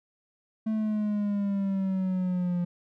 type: exponential sweep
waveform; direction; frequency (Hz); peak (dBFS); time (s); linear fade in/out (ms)
triangle; down; 220 to 174.61; -23; 0.66-2.65; 10
effects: none